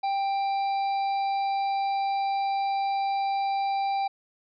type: harmonic tone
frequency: 788 Hz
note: G5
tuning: 9 cents sharp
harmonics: 1 / 3 / 5 / 6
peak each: -24 / -40 / -44 / -46 dBFS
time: 0.03-4.08 s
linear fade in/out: 10 ms
effects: none